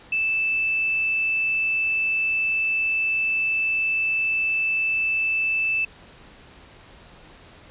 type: tone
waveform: sine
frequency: 2637 Hz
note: E7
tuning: in tune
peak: -20 dBFS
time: 0.12-5.85 s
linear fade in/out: 5 ms
effects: pink hiss -48 dBFS RMS until 7.7 s + resampled to 8000 Hz